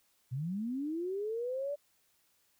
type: linear sweep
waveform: sine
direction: up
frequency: 118.3 to 587.3 Hz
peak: -33 dBFS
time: 0.31-1.76 s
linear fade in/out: 20 ms
effects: white hiss -72 dBFS RMS until 2.59 s